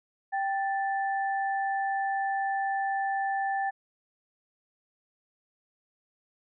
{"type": "tone pair together", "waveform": "sine", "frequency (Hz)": [784, 1760], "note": ["G5", "A6"], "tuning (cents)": [0, 0], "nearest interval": "octave + major second", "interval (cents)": 1400, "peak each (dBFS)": [-27, -34], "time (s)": [0.32, 3.71], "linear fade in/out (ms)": 20, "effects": []}